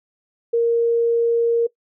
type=tone; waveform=sine; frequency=466.2 Hz; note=A#4; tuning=in tune; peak=-14 dBFS; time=0.53-1.67 s; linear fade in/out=10 ms; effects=noise-tail reverb RT60 0.1 s tail -20 dB re dry